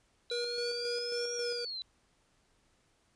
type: exponential two-way sweep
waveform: sine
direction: up then down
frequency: 3951 to 5690 to 3951 Hz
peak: -37 dBFS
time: 0.3-1.82 s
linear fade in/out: 0 ms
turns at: 1.35 s
type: tone with tremolo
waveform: square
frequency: 479.1 Hz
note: A#4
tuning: 47 cents sharp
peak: -34 dBFS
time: 0.31-1.65 s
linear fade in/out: 5 ms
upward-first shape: square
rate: 3.7 Hz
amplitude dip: 35%
effects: pink hiss -71 dBFS RMS until 3.15 s + resampled to 22050 Hz

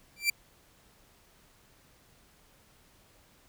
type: tone with exponential growth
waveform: sawtooth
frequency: 2349 Hz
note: D7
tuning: in tune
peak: -17 dBFS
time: 0.16-0.3 s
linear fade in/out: 5 ms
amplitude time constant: 30 ms
effects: pink hiss -62 dBFS RMS until 3.48 s

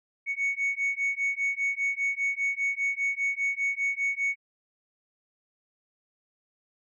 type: beating tone pair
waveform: sine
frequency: 2221 / 2226 Hz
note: C#7 / C#7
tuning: +3 / +7 cents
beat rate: 5 Hz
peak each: -27 dBFS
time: 0.26-4.36 s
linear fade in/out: 50 ms
effects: tanh soft clip ceiling -22 dBFS

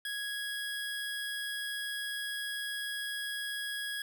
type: tone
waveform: 25% pulse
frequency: 1661.2 Hz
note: G#6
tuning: in tune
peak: -31 dBFS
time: 0.05-4.02 s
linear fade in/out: 2 ms
effects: none

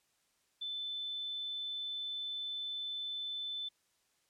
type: tone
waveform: sine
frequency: 3520 Hz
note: A7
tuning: in tune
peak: -37 dBFS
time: 0.61-3.69 s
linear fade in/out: 10 ms
effects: white hiss -75 dBFS RMS until 4.29 s + low-pass 10000 Hz 12 dB/octave

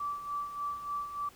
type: tone with tremolo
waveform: sine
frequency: 1160 Hz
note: D6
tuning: 22 cents flat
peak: -31 dBFS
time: 0-1.29 s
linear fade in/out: 5 ms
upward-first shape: sine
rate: 3.4 Hz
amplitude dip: 65%
effects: pink hiss -57 dBFS RMS until 1.35 s

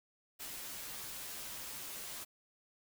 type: noise with comb filter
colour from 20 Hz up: white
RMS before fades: -45 dBFS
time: 0.39-2.25 s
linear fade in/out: 20 ms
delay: 12 ms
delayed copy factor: -0.6
effects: none

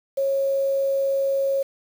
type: tone with quantisation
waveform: sine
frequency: 547 Hz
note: C#5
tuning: 23 cents flat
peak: -19 dBFS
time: 0.17-1.63 s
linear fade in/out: 10 ms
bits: 7
effects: none

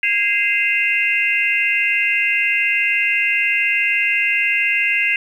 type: tone cluster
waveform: sine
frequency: 1638 / 2082 / 2528 / 2747 Hz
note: G#6 / C7 / D#7 / F7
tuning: -24 / -9 / +27 / -29 cents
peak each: -25 / -18 / -21 / -20 dBFS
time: 0.03-5.16 s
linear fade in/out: 2 ms
effects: 8-bit

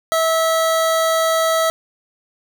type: tone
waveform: 25% pulse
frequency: 650 Hz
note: E5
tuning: 24 cents flat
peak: -11 dBFS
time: 0.12-1.7 s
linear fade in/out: 0 ms
effects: none

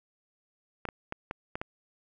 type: clicks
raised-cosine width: 0.5 ms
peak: -19 dBFS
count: 6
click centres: 0.853 / 0.888 / 1.124 / 1.311 / 1.555 / 1.615 s
effects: none

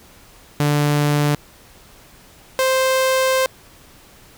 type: tone pair in turn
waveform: sawtooth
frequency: 146.83 / 523.2 Hz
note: D3 / C5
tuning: 0 / 0 cents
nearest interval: octave + minor seventh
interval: 2200 cents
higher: second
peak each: -11 dBFS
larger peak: neither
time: 0.6-1.35 / 2.59-3.46 s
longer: second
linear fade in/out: 0 ms
effects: pink hiss -47 dBFS RMS until 4.37 s

